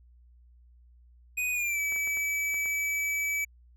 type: tone with pitch glide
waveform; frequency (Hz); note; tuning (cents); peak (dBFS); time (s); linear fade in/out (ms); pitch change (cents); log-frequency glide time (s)
square; 2489 to 2296; D#7 to D7; 0 to -40; -28; 1.37-3.45; 10; -140; 1.52-1.8
type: clicks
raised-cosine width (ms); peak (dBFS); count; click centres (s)
0.5; -31; 6; 1.923 / 1.962 / 2.074 / 2.172 / 2.543 / 2.658
effects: added 60 Hz sine -54 dBFS peak until 3.76 s

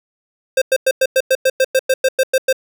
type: tone bursts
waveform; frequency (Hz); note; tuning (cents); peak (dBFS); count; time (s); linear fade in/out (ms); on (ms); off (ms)
square; 525; C5; +6; -11; 14; 0.57-2.528; 5; 47; 100
effects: none

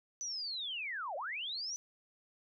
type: linear two-way sweep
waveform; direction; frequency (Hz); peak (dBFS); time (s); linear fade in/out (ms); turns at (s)
sine; down then up; 6050 to 523.3 to 6050; -37; 0.21-1.76; 0; 1.16
effects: none

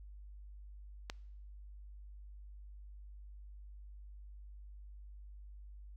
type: click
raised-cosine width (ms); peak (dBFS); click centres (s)
0.2; -22; 1.099
effects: noise-tail reverb RT60 0.8 s tail -25 dB re dry + added 50 Hz sine -49 dBFS peak until 5.96 s

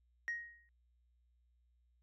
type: tone with exponential decay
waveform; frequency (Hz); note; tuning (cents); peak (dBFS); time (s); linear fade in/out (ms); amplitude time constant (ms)
sine; 1878; A#6; +12; -32; 0.28-0.69; 0; 88
effects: tanh soft clip ceiling -33 dBFS + added 60 Hz sine -70 dBFS peak until 2.02 s

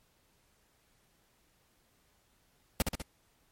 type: noise with echo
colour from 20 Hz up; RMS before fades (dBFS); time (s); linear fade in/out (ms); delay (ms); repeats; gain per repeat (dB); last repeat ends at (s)
pink; -27; 2.8-2.82; 0; 66; 3; -4; 3.018
effects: pink hiss -70 dBFS RMS until 3.51 s + MP3 64 kbps

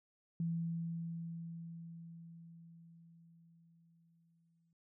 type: tone with exponential decay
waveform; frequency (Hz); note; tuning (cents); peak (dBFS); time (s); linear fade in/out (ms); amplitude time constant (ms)
sine; 166.9; E3; +22; -33; 0.4-4.73; 2; 940
effects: none

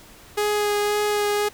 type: tone with vibrato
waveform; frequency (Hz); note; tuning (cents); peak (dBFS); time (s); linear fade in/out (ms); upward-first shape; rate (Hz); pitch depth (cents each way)
sawtooth; 415.3; G#4; 0; -16; 0.37-1.49; 10; sine; 1.9; 11
effects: pink hiss -47 dBFS RMS until 1.53 s

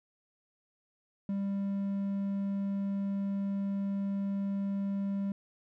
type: tone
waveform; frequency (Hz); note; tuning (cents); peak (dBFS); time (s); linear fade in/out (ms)
triangle; 197.9; G3; +17; -28; 1.29-5.32; 2
effects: none

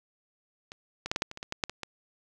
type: clicks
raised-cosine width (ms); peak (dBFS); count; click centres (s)
0.2; -25 / -17 / -10 / -11 / -9 / -23 / -24 / -20 / -15 / -9 / -20 / -18; 12; 0.719 / 1.06 / 1.115 / 1.161 / 1.221 / 1.314 / 1.374 / 1.429 / 1.524 / 1.638 / 1.696 / 1.833
effects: none

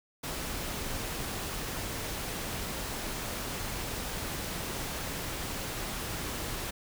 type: noise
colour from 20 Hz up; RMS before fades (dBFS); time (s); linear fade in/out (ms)
pink; -36; 0.23-6.71; 10
effects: none

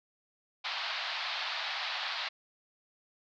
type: band-pass noise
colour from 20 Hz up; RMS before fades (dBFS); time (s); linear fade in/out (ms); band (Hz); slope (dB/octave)
white; -36; 0.64-2.29; 10; 650 to 4500; 48
effects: none

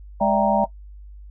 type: chord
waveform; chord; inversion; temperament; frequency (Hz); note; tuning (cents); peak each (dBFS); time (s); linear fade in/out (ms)
sine; E half-diminished seventh; third; equal; 587.3 / 659.3 / 784 / 932.3; D5 / E5 / G5 / Bb5; 0 / 0 / 0 / 0; -22; 0.2-0.66; 20
type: tone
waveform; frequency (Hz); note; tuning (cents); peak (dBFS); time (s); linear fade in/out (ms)
sine; 206.9; G#3; -6; -23; 0.21-0.64; 0
effects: noise-tail reverb RT60 0.1 s tail -19 dB re dry + added 50 Hz sine -38 dBFS peak until 1.3 s

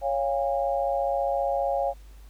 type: chord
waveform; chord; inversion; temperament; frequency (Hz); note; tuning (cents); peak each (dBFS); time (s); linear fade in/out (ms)
sine; Db major; none; equal with one note detuned; 554.4 / 698.5 / 813.5; Db5 / F5 / Ab5; 0 / 0 / -36; -26 / -28 / -29; 0.01-1.94; 50
effects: added 50 Hz sine -44 dBFS peak until 2.29 s + pink hiss -59 dBFS RMS until 2.29 s

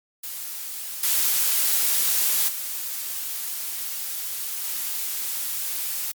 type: noise with level steps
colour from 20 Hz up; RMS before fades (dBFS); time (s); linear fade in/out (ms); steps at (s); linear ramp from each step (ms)
blue; -33 / -21 / -30 / -28; 0.23-6.12; 10; 1.03 / 2.48 / 4.64; 5
effects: Opus 48 kbps

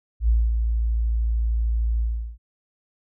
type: tone with ADSR envelope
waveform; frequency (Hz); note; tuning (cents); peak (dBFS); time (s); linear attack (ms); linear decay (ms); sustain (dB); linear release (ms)
sine; 56.6; A1; +50; -14; 0.2-2.38; 85; 230; -5; 370
effects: none

